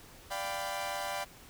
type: chord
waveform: sawtooth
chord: G dominant seventh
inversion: second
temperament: equal with one note detuned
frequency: 587.3 / 698.5 / 784 / 995.8 Hz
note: D5 / F5 / G5 / B5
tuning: 0 / 0 / 0 / +14 cents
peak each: -36 / -37 / -35 / -37 dBFS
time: 0.3-1.25 s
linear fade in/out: 20 ms
effects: pink hiss -54 dBFS RMS until 1.49 s